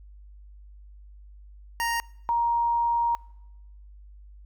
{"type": "tone pair in turn", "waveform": ["25% pulse", "sine"], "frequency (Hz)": [932.3, 939.3], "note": ["A#5", "A#5"], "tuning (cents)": [0, 13], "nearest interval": "unison", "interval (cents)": 13, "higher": "second", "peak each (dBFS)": -21, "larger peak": "neither", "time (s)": [[1.8, 2], [2.29, 3.15]], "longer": "second", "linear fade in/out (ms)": 0, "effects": ["noise-tail reverb RT60 0.9 s tail -25 dB re dry", "added 50 Hz sine -45 dBFS peak until 4.45 s"]}